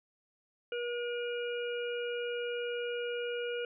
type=harmonic tone; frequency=479.9 Hz; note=B4; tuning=50 cents flat; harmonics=1 / 3 / 5 / 6; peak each=-34 / -42 / -46 / -44 dBFS; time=0.72-3.65 s; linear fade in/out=2 ms; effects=none